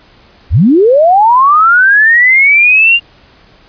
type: linear sweep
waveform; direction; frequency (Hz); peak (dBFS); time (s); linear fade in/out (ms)
sine; up; 49.01 to 2822; -3; 0.5-3; 50
effects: pink hiss -43 dBFS RMS until 3.68 s + resampled to 11025 Hz